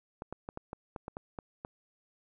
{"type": "clicks", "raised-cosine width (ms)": 1, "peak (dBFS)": -25, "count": 10, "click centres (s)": [0.221, 0.326, 0.489, 0.574, 0.731, 0.962, 1.081, 1.169, 1.388, 1.649], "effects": []}